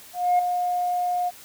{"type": "tone with ADSR envelope", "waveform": "sine", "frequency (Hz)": 715, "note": "F5", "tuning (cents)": 41, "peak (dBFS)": -13, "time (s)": [0.13, 1.31], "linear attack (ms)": 260, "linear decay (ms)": 4, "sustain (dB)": -8, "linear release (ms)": 32, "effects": ["tanh soft clip ceiling -14 dBFS", "white hiss -46 dBFS RMS until 1.44 s"]}